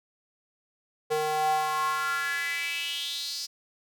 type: tone with high-pass filter sweep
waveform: square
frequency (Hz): 153.9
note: D#3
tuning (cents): -19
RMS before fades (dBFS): -29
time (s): 1.1-3.47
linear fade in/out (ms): 20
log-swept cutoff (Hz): 520 to 5100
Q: 5.5
effects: none